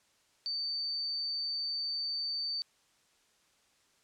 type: tone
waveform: sine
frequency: 4576 Hz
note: D8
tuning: 46 cents flat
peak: -32 dBFS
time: 0.46-2.62 s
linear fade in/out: 0 ms
effects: white hiss -69 dBFS RMS until 4.03 s + low-pass 8000 Hz 12 dB/octave